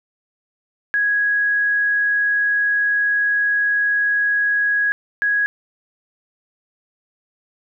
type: tone bursts at uneven times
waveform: sine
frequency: 1661.2 Hz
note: G#6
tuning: in tune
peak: -15 dBFS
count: 2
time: 0.94-4.92 / 5.22-5.46 s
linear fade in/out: 0 ms
effects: none